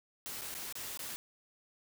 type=noise with dropouts; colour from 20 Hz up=white; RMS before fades=-42 dBFS; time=0.26-1.16 s; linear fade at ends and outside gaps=0 ms; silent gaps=0.411-0.417 / 0.542-0.55 / 0.725-0.754 / 0.974-0.992 s; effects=none